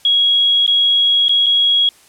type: tone with dropouts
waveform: sine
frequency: 3314 Hz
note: G#7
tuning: 4 cents flat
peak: -10 dBFS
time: 0.05-1.89 s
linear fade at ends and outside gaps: 2 ms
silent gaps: 0.665-0.677 / 1.283-1.293 / 1.461-1.465 s
effects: white hiss -48 dBFS RMS until 2.08 s + low-pass 11000 Hz 12 dB/octave